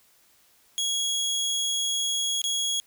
25% pulse tone with dropouts, 3322 Hz, G#7, in tune, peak -21 dBFS, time 0.78-2.8 s, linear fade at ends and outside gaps 0 ms, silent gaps 2.417-2.44 s, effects white hiss -61 dBFS RMS until 2.86 s

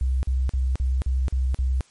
sine tone bursts, 64.6 Hz, C2, 21 cents flat, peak -19 dBFS, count 7, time 0.01-1.808 s, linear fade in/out 0 ms, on 220 ms, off 43 ms, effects white hiss -57 dBFS RMS until 1.9 s + MP3 48 kbps

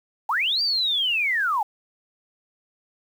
sine linear two-way sweep, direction up then down, 784 to 4767 to 784 Hz, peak -20 dBFS, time 0.29-1.63 s, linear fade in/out 5 ms, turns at 0.62 s, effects 8-bit

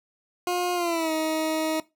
20% pulse tone with pitch glide, 356.4 to 315.7 Hz, F4 to D#4, +35 to +25 cents, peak -19 dBFS, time 0.47-1.8 s, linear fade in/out 2 ms, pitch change -210 cents, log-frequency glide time 0.74-1.12 s, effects noise-tail reverb RT60 0.2 s tail -18 dB re dry

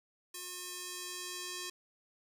square tone with band-pass filter sweep, 360.3 Hz, F#4, 46 cents flat, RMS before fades -43 dBFS, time 0.34-1.7 s, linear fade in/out 5 ms, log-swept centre 10000 to 6000 Hz, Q 0.8, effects none

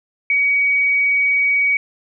sine tone, 2259 Hz, C#7, 32 cents sharp, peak -13 dBFS, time 0.3-1.77 s, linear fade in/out 2 ms, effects none

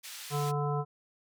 pink band-pass noise, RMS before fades -44 dBFS, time 0.03-0.52 s, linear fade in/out 20 ms, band 2300 to 15000 Hz, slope 12 dB/octave
harmonic tone, 145.7 Hz, D3, 13 cents flat, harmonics 1 / 3 / 5 / 7 / 9, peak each -30 / -35 / -37 / -38 / -40 dBFS, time 0.3-0.85 s, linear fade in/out 50 ms
effects none

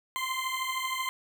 20% pulse beating tone pair, 1035 / 1048 Hz, C6 / C6, -19 / +2 cents, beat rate 13 Hz, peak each -28 dBFS, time 0.16-1.09 s, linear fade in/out 0 ms, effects none

